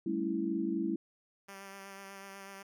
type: chord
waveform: sine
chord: A dominant seventh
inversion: third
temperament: equal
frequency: 196 / 220 / 277.2 / 329.6 Hz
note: G3 / A3 / C#4 / E4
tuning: 0 / 0 / 0 / 0 cents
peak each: -37 / -38 / -38 / -33 dBFS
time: 0.06-0.96 s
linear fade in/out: 5 ms
type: tone with vibrato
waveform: 5% pulse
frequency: 196 Hz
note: G3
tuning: in tune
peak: -35 dBFS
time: 1.48-2.63 s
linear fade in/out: 10 ms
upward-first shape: sine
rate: 8.1 Hz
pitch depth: 18 cents each way
effects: none